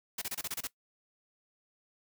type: noise bursts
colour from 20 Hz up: white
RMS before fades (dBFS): -36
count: 8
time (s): 0.18-0.672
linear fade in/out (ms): 5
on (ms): 37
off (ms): 28
effects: noise-tail reverb RT60 0.1 s tail -19 dB re dry